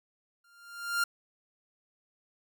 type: tone with exponential growth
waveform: 45% pulse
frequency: 1396.9 Hz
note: F6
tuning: in tune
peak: -24 dBFS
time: 0.44-1.04 s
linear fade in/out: 5 ms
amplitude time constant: 130 ms
effects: none

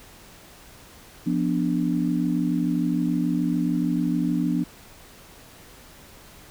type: chord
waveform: sine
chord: B diminished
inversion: second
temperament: equal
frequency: 174.61 / 246.9 / 293.7 Hz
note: F3 / B3 / D4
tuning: 0 / 0 / 0 cents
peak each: -25 dBFS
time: 1.26-4.64 s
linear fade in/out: 10 ms
effects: pink hiss -48 dBFS RMS until 6.5 s

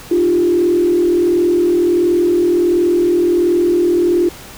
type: tone with frequency modulation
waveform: sine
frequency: 349.2 Hz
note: F4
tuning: in tune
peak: -10 dBFS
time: 0.11-4.29 s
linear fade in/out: 5 ms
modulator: 41.4 Hz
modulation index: 0.72
effects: pink hiss -35 dBFS RMS until 4.57 s

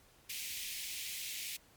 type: high-pass noise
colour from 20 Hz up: pink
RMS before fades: -42 dBFS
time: 0.29-1.57 s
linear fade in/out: 10 ms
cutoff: 2100 Hz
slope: 48 dB/octave
effects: pink hiss -64 dBFS RMS until 1.76 s + MP3 96 kbps

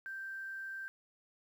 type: tone with quantisation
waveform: sine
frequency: 1568 Hz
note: G6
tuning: in tune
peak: -40 dBFS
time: 0.06-0.88 s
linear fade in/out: 0 ms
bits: 11
effects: none

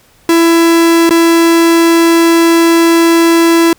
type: tone with dropouts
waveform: 45% pulse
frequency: 333.6 Hz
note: E4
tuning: 21 cents sharp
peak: -5 dBFS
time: 0.29-3.73 s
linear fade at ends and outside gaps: 2 ms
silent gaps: 1.094-1.107 s
effects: pink hiss -47 dBFS RMS until 3.78 s

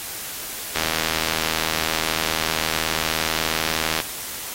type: click train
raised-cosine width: 0.2 ms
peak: -4 dBFS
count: 260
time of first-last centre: 0.76-4.002 s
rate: 79.9 Hz
effects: white hiss -32 dBFS RMS until 4.54 s + AAC 48 kbps

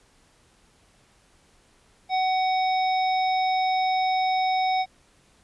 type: harmonic tone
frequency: 750 Hz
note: F#5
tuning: 23 cents sharp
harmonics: 1 / 3 / 5 / 7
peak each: -21 / -31 / -35 / -38 dBFS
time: 2.09-4.86 s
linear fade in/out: 50 ms
effects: pink hiss -60 dBFS RMS until 5.43 s + resampled to 24000 Hz

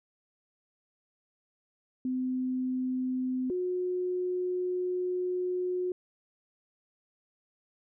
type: tone pair in turn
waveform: sine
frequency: 256 / 362.8 Hz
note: C4 / F#4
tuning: -38 / -34 cents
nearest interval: tritone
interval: 604 cents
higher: second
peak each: -28 dBFS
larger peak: neither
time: 2.05-3.5 / 3.5-5.92 s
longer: second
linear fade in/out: 2 ms
effects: none

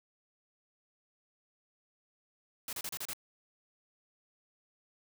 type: noise bursts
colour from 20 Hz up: white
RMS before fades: -39 dBFS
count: 6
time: 2.68-3.134 s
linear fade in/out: 2 ms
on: 49 ms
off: 32 ms
effects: none

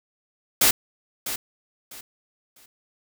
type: noise with echo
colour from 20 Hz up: white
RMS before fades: -17 dBFS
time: 0.61-0.71 s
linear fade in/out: 5 ms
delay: 650 ms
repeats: 3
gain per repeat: -12 dB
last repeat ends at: 2.66 s
effects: none

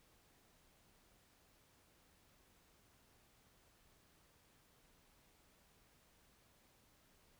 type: silence
effects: pink hiss -71 dBFS RMS until 7.39 s

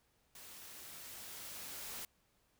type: noise with level ramp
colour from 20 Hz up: white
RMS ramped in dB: -54 to -45 dBFS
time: 0.35-2.05 s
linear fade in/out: 2 ms
effects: pink hiss -75 dBFS RMS until 2.59 s

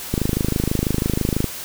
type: click train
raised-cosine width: 3 ms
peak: -6 dBFS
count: 35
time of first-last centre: 0.14-1.443 s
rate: 26.1 Hz
effects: white hiss -32 dBFS RMS until 1.64 s

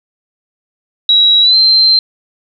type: tone with pitch glide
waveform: sine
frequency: 3872 to 4126 Hz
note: B7 to C8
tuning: -35 to -25 cents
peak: -5 dBFS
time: 1.09-1.99 s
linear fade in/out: 2 ms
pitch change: +110 cents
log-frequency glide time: 1.42-1.56 s
effects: none

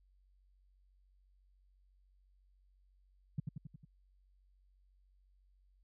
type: tone with echo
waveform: sine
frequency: 146.83 Hz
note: D3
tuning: in tune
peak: -31 dBFS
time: 3.38-3.4 s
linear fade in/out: 5 ms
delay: 90 ms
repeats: 5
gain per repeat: -4 dB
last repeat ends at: 3.85 s
effects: added 47 Hz sine -66 dBFS peak until 5.83 s

